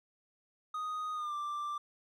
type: tone with pitch glide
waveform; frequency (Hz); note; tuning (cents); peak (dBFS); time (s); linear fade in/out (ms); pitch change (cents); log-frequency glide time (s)
triangle; 1244.5 to 1178.7; D#6 to D6; 0 to +6; -33; 0.74-1.78; 5; -94; 1.14-1.34
effects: none